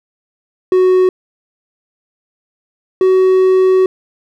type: tone pair in turn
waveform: triangle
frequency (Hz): 370 / 374.9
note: F#4 / F#4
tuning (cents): 0 / +23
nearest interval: unison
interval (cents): 23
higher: second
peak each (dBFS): -5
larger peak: neither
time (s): 0.72-1.09 / 3.01-3.86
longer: second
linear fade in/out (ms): 2
effects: none